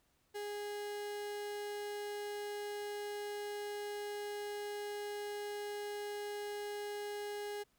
35% pulse tone, 412.5 Hz, G#4, 12 cents flat, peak -38 dBFS, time 0.34-7.64 s, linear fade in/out 20 ms, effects pink hiss -75 dBFS RMS until 7.78 s

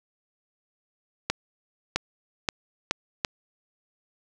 accelerating click train, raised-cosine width 0.2 ms, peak -6 dBFS, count 5, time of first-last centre 1.3-3.248 s, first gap 660 ms, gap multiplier 0.8, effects 8-bit

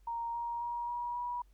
sine tone with pitch steps, 932.3 / 941.5 / 950.8 / 960.2 / 969.6 Hz, A#5 / A#5 / A#5 / B5 / B5, 0 / +17 / +34 / -49 / -32 cents, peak -34 dBFS, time 0.07-1.42 s, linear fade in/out 5 ms, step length 270 ms, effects added 47 Hz sine -59 dBFS peak until 1.53 s + pink hiss -75 dBFS RMS until 1.53 s

